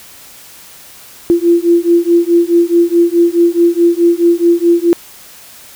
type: beating tone pair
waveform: sine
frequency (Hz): 340 / 344.7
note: F4 / F4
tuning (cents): -46 / -23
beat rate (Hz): 4.7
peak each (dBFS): -10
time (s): 1.3-4.93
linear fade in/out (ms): 0
effects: white hiss -37 dBFS RMS until 5.75 s